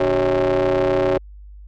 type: ring-modulated tone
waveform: 35% pulse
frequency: 87.31 Hz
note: F2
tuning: in tune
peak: -11 dBFS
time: 0-1.18 s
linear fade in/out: 5 ms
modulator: 464 Hz
effects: added 50 Hz sine -37 dBFS peak until 1.67 s + low-pass 3000 Hz 12 dB/octave